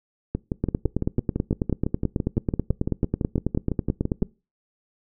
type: two click trains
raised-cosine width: 3 ms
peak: -9 / -11 dBFS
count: 34 / 24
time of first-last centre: 0.64-4.227 / 0.35-4.222 s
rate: 9.2 / 5.94 Hz
effects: noise-tail reverb RT60 0.3 s tail -23 dB re dry